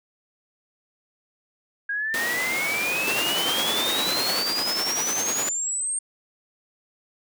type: exponential sweep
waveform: sine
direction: up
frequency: 1625 to 8700 Hz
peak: -24 dBFS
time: 1.89-5.99 s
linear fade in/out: 5 ms
type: noise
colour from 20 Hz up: pink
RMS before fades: -28 dBFS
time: 2.14-4.39 s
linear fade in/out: 0 ms
type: noise with tremolo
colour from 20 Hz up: pink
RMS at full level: -25 dBFS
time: 3.07-5.49 s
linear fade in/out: 2 ms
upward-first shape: triangle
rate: 10 Hz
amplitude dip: 65%
effects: high-pass 300 Hz 12 dB/octave